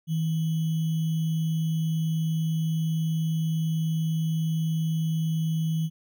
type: tone with sample-and-hold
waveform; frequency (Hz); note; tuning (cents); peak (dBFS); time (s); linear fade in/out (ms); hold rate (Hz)
sine; 160.6; E3; -45; -23; 0.07-5.9; 50; 3150
effects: none